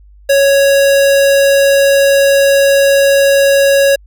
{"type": "tone", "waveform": "square", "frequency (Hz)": 554.4, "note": "C#5", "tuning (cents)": 0, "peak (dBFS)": -7, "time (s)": [0.29, 3.96], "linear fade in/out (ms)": 10, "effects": ["added 50 Hz sine -38 dBFS peak until 4.06 s"]}